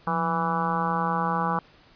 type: harmonic tone with a mistuned harmonic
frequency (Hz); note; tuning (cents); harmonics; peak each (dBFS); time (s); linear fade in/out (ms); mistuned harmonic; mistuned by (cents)
164.81; E3; 0; 1 / 2 / 3 / 4 / 5 / 6 / 7 / 8 / 9; -29 / -40 / -34 / -39 / -29 / -30 / -29 / -34 / -36; 0.07-1.59; 2; 1; +110
effects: pink hiss -55 dBFS RMS until 1.95 s + resampled to 11025 Hz